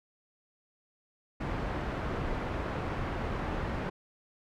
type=low-pass noise; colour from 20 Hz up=pink; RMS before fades=-34 dBFS; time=1.4-3.9 s; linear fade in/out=10 ms; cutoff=1600 Hz; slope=12 dB/octave; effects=none